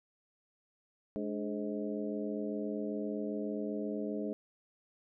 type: harmonic tone with a mistuned harmonic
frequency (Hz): 105.1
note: G#2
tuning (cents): +21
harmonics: 2 / 3 / 4 / 5 / 6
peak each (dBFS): -38 / -39 / -40 / -44 / -44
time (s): 1.16-4.33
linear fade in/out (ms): 0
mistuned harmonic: 3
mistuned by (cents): -99
effects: none